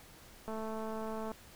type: click train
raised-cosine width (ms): 1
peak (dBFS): -28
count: 185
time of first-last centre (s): 0.48-1.316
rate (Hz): 220
effects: pink hiss -56 dBFS RMS until 1.55 s